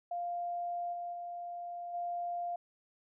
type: tone with level steps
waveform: sine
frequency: 698.5 Hz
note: F5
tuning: in tune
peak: -34 / -37 / -39 / -34 dBFS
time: 0.11-2.56 s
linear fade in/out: 5 ms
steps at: 0.92 / 1.12 / 1.93 s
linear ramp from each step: 20 ms
effects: none